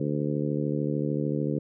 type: harmonic tone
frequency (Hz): 73.42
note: D2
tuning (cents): 0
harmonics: 2 / 3 / 4 / 5 / 6 / 7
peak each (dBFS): -29 / -32 / -31 / -35 / -34 / -36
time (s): 0-1.59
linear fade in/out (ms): 5
effects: none